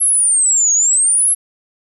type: exponential two-way sweep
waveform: sine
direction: down then up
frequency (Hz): 11260 to 6560 to 11260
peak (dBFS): -10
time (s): 0-1.35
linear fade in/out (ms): 20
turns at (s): 0.73
effects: none